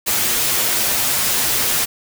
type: noise with comb filter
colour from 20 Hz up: white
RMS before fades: -18 dBFS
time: 0.06-1.86 s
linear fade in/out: 20 ms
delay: 8.4 ms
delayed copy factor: +0.5
effects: none